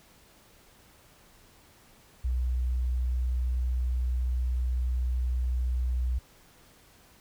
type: tone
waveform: sine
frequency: 62.1 Hz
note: B1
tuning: 10 cents sharp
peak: -25 dBFS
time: 2.24-6.19 s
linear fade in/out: 10 ms
effects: pink hiss -58 dBFS RMS until 7.2 s